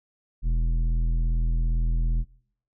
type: tone with tanh clipping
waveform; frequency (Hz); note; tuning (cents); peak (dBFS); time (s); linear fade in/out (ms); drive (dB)
triangle; 41.2; E1; 0; -22; 0.42-2.25; 50; 14
effects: noise-tail reverb RT60 0.7 s tail -24 dB re dry